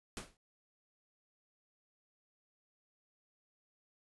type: noise with exponential decay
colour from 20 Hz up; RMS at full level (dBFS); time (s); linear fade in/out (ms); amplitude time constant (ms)
pink; -39; 0.17-0.37; 1; 42
effects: resampled to 24000 Hz